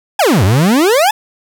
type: exponential two-way sweep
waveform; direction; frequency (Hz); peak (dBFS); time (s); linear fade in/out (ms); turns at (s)
40% pulse; down then up; 891 to 87.7 to 891; -7; 0.19-1.11; 5; 0.44
effects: none